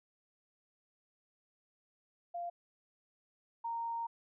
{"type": "tone pair in turn", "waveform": "sine", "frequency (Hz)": [694, 926.4], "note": ["F5", "A#5"], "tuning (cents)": [-11, -11], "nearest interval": "perfect fourth", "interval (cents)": 500, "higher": "second", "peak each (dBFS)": [-37, -35], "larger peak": "second", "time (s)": [[2.34, 2.5], [3.64, 4.07]], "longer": "second", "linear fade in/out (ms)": 10, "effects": []}